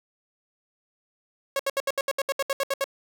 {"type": "tone bursts", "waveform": "sawtooth", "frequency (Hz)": 549, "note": "C#5", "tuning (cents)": -17, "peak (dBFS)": -19, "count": 13, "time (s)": [1.56, 2.842], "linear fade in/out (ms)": 2, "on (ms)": 34, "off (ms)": 70, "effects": []}